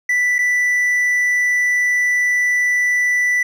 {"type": "tone with dropouts", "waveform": "triangle", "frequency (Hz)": 1975.5, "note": "B6", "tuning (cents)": 0, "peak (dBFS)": -12, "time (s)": [0.09, 3.43], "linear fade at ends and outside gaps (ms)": 5, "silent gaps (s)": [0.384, 0.388], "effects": []}